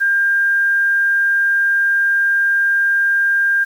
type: tone with quantisation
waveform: sine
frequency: 1600 Hz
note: G6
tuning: 35 cents sharp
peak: -12 dBFS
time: 0-3.65 s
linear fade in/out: 20 ms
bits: 7
effects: none